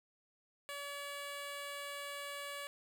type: tone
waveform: 10% pulse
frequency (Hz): 570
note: C#5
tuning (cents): +48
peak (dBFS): -34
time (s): 0.69-2.67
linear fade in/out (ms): 0
effects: none

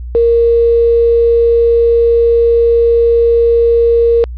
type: tone with quantisation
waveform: sine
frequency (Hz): 466.2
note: A#4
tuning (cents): 0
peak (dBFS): -6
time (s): 0.15-4.24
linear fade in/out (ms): 0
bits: 6
effects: added 60 Hz sine -21 dBFS peak until 4.37 s + resampled to 11025 Hz

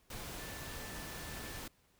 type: tone in noise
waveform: sine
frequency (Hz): 1760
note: A6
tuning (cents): 0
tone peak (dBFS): -53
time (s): 0.39-1.6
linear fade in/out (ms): 5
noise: pink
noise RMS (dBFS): -45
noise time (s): 0.1-1.68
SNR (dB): -11
effects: pink hiss -71 dBFS RMS until 1.99 s

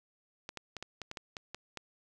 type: clicks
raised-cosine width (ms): 0.2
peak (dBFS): -23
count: 10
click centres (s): 0.491 / 0.573 / 0.767 / 0.826 / 1.017 / 1.114 / 1.172 / 1.368 / 1.546 / 1.773
effects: none

